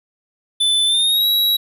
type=tone with pitch glide; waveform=square; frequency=3512 to 3874 Hz; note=A7 to B7; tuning=-4 to -34 cents; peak=-14 dBFS; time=0.6-1.57 s; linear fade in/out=10 ms; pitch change=+170 cents; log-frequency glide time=0.86-1.26 s; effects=none